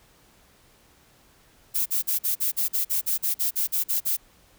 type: noise bursts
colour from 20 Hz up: violet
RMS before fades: -24 dBFS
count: 15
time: 1.74-4.17 s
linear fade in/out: 20 ms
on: 120 ms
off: 45 ms
effects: pink hiss -58 dBFS RMS until 4.58 s